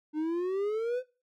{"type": "exponential sweep", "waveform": "triangle", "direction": "up", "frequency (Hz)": [300, 514], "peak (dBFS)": -26, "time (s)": [0.13, 1.03], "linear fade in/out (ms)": 50, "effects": ["noise-tail reverb RT60 0.3 s tail -19 dB re dry"]}